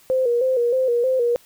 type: tone with vibrato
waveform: sine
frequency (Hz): 497.3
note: B4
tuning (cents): +12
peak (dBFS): -16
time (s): 0.1-1.36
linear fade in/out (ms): 0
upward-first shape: square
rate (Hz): 3.2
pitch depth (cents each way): 74
effects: white hiss -53 dBFS RMS until 1.45 s